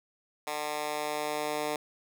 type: tone with high-pass filter sweep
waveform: 10% pulse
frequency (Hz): 150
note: D3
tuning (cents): +37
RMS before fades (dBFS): -33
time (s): 0.47-1.76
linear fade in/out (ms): 2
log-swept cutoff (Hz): 740 to 400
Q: 0.92
effects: none